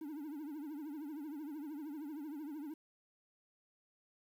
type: tone with vibrato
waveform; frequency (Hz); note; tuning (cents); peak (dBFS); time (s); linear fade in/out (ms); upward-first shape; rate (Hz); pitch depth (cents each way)
triangle; 298.3; D4; +27; -40; 0.01-2.74; 5; triangle; 13; 160
effects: 11-bit